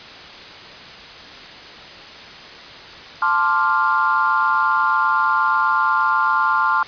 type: chord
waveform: sine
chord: D minor seventh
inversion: second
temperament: equal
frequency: 880 / 1046.5 / 1174.7 / 1396.9 Hz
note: A5 / C6 / D6 / F6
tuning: 0 / 0 / 0 / 0 cents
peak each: -22 / -19 / -22 / -19 dBFS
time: 3.22-6.83 s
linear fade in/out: 2 ms
effects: white hiss -37 dBFS RMS until 6.87 s + resampled to 11025 Hz